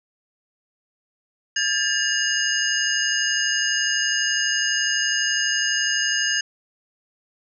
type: tone cluster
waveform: sine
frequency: 1618 / 1750 / 2861 / 4998 / 6450 Hz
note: G#6 / A6 / F7 / D#8 / G8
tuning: -46 / -10 / +41 / +7 / +48 cents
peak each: -26 dBFS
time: 1.56-6.41 s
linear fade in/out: 5 ms
effects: none